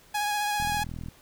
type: tone with vibrato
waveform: sawtooth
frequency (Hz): 830.6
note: G#5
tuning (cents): 0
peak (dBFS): -22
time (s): 0.14-0.84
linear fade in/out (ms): 10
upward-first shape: triangle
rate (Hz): 15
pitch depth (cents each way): 23
type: click train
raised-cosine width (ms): 5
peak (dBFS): -25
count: 21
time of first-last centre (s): 0.6-1.085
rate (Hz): 41.2
effects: pink hiss -56 dBFS RMS until 1.21 s